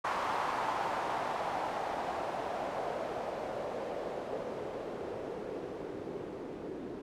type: noise with low-pass filter sweep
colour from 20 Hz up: blue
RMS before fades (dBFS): -37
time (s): 0.04-7.02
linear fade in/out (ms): 10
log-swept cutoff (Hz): 1000 to 340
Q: 2.4
effects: none